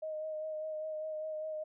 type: tone with vibrato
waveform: sine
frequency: 622.3 Hz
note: D#5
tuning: in tune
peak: -36 dBFS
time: 0.02-1.64 s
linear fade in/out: 10 ms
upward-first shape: sine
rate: 5 Hz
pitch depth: 20 cents each way
effects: none